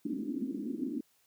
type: band-pass noise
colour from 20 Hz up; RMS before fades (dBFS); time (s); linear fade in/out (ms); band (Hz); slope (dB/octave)
white; -36; 0.05-1.01; 5; 230 to 300; 48
effects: white hiss -70 dBFS RMS until 1.26 s + high-pass 60 Hz 12 dB/octave